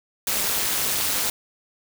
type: noise with amplitude modulation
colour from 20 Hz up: white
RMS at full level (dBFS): -20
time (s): 0.27-1.3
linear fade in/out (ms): 2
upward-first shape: sine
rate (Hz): 211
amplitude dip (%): 85
effects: none